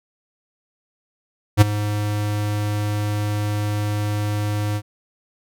square tone with ADSR envelope, 104.4 Hz, G#2, 10 cents sharp, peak -6 dBFS, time 1.57-4.82 s, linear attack 43 ms, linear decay 17 ms, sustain -15 dB, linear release 58 ms, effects none

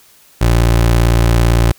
25% pulse tone, 57.8 Hz, A#1, 14 cents flat, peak -5 dBFS, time 0.41-1.72 s, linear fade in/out 5 ms, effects white hiss -47 dBFS RMS until 1.78 s

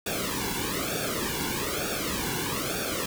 pink noise with flanger, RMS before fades -30 dBFS, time 0.06-3.06 s, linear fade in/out 5 ms, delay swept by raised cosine 0.98 to 1.62 ms, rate 1.1 Hz, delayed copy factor -0.95, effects none

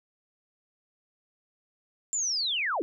sine linear sweep, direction down, 7360 to 262.8 Hz, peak -26 dBFS, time 2.13-2.82 s, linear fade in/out 0 ms, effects none

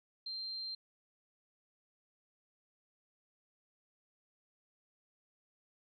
sine tone, 4159 Hz, C8, 11 cents flat, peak -39 dBFS, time 0.26-0.75 s, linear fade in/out 5 ms, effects none

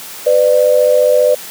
sine tone pair together, 502 / 597 Hz, B4 / D5, +28 / +28 cents, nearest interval minor third, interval 300 cents, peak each -10 dBFS, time 0.26-1.35 s, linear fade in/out 10 ms, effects white hiss -30 dBFS RMS until 1.5 s + high-pass 150 Hz 12 dB/octave

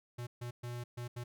square tone bursts at uneven times, 121 Hz, B2, 35 cents flat, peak -40 dBFS, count 5, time 0.18-0.27 / 0.41-0.51 / 0.63-0.84 / 0.97-1.08 / 1.16-1.24 s, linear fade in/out 10 ms, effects none

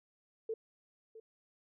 sine tone with echo, 445 Hz, A4, 20 cents sharp, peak -34 dBFS, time 0.49-0.54 s, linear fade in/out 5 ms, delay 660 ms, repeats 1, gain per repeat -15 dB, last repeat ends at 1.2 s, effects none

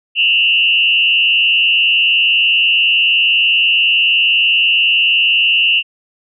sine tone with frequency modulation, 2789 Hz, F7, 3 cents flat, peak -9 dBFS, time 0.15-5.83 s, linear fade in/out 50 ms, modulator 110 Hz, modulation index 1.3, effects none

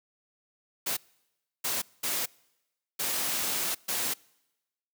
white noise bursts at uneven times, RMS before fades -30 dBFS, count 5, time 0.86-0.97 / 1.64-1.82 / 2.03-2.26 / 2.99-3.75 / 3.88-4.14 s, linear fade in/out 10 ms, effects noise-tail reverb RT60 1.0 s tail -26 dB re dry + high-pass 150 Hz 12 dB/octave

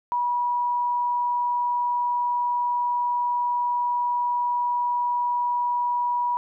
sine tone, 970 Hz, B5, 31 cents flat, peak -21 dBFS, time 0.12-6.37 s, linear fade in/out 0 ms, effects none

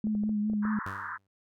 sine tone with vibrato, 211.4 Hz, G#3, 31 cents sharp, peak -26 dBFS, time 0.04-0.79 s, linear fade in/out 2 ms, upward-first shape sine, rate 4.9 Hz, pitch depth 34 cents each way
clicks, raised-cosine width 2 ms, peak -30 dBFS, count 7, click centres 0.07 / 0.151 / 0.236 / 0.293 / 0.499 / 0.535 / 0.652 s
pink band-pass noise, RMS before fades -38 dBFS, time 0.62-1.18 s, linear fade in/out 20 ms, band 950 to 1800 Hz, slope 96 dB/octave
sawtooth tone with exponential decay, 97.5 Hz, G2, 9 cents flat, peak -32 dBFS, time 0.86-1.27 s, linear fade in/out 0 ms, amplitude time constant 87 ms
effects none

